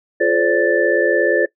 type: tone cluster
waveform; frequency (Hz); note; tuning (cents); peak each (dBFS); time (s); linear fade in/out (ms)
sine; 348.3 / 428.7 / 520 / 577 / 1760; F4 / A4 / C5 / D5 / A6; -5 / -45 / -11 / -31 / 0; -19; 0.2-1.46; 10
effects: noise-tail reverb RT60 0.1 s tail -20 dB re dry